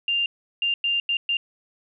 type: tone bursts at uneven times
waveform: sine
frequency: 2794 Hz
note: F7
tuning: in tune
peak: -20 dBFS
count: 5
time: 0.08-0.26 / 0.62-0.74 / 0.84-1 / 1.09-1.17 / 1.29-1.37 s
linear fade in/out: 2 ms
effects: none